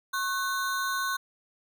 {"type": "ring-modulated tone", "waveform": "square", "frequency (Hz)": 1294, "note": "E6", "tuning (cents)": -32, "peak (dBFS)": -25, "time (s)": [0.13, 1.17], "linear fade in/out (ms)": 10, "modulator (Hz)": 207, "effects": []}